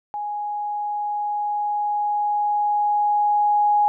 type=tone with level ramp; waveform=sine; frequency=830.6 Hz; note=G#5; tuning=in tune; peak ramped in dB=-25 to -14 dBFS; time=0.14-3.88 s; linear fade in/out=0 ms; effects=none